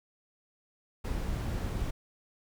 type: noise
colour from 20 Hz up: brown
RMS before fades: -33 dBFS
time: 1.04-1.91 s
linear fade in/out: 10 ms
effects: none